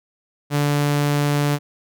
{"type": "tone", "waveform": "sawtooth", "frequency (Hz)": 145.3, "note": "D3", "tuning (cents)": -18, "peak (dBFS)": -13, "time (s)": [0.5, 1.59], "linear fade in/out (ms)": 50, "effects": []}